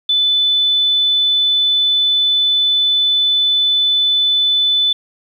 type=tone; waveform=sine; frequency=3500 Hz; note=A7; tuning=10 cents flat; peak=-11 dBFS; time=0.09-4.93 s; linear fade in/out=5 ms; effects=8-bit